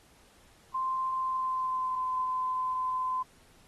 sine tone with pitch glide, 1044 to 1024.3 Hz, C6 to C6, -4 to -37 cents, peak -28 dBFS, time 0.74-3.23 s, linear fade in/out 10 ms, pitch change -33 cents, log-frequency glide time 1.14-2.1 s, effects pink hiss -61 dBFS RMS until 3.67 s + AAC 32 kbps

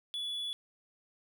triangle tone, 3422 Hz, A7, 49 cents flat, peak -33 dBFS, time 0.14-0.53 s, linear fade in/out 0 ms, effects none

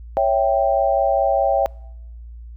sine chord, C# diminished, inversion none, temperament equal, 554.4 / 659.3 / 784 Hz, C#5 / E5 / G5, 0 / 0 / 0 cents, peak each -19 dBFS, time 0.17-1.66 s, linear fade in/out 0 ms, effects noise-tail reverb RT60 0.9 s tail -26 dB re dry + added 58 Hz sine -34 dBFS peak until 2.56 s

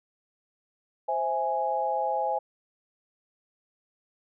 sine chord, C augmented, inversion none, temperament equal, 523.3 / 659.3 / 830.6 Hz, C5 / E5 / G#5, 0 / 0 / 0 cents, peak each -31 / -31 / -27 dBFS, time 1.08-2.39 s, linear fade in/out 10 ms, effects none

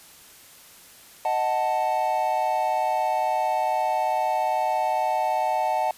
triangle chord, D# diminished, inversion none, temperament equal, 622.3 / 740 / 880 Hz, D#5 / F#5 / A5, 0 / 0 / 0 cents, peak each -26 / -23 / -23 dBFS, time 1.25-5.91 s, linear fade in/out 2 ms, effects white hiss -49 dBFS RMS until 5.97 s + resampled to 32000 Hz

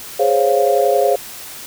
sine chord, Db major seventh, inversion second, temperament equal, 415.3 / 523.3 / 554.4 / 698.5 Hz, Ab4 / C5 / Db5 / F5, 0 / 0 / 0 / 0 cents, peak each -17 dBFS, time 0.19-1.16 s, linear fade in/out 10 ms, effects white hiss -33 dBFS RMS until 1.66 s

